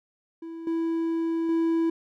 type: tone with level steps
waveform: triangle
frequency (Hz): 329.6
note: E4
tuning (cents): 0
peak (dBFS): -33 / -22 / -19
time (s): 0.42-1.9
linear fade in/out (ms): 5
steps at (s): 0.67 / 1.49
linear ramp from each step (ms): 2
effects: none